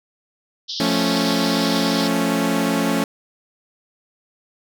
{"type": "band-pass noise", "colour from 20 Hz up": "white", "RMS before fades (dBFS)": -28, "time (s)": [0.68, 2.09], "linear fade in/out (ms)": 20, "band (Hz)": [3100, 5500], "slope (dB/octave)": 96}
{"type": "chord", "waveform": "sawtooth", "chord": "F augmented", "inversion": "none", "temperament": "equal", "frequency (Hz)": [174.61, 220, 277.2], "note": ["F3", "A3", "C#4"], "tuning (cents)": [0, 0, 0], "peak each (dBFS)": [-20, -18, -17], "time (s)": [0.8, 3.04], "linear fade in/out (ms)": 2}
{"effects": []}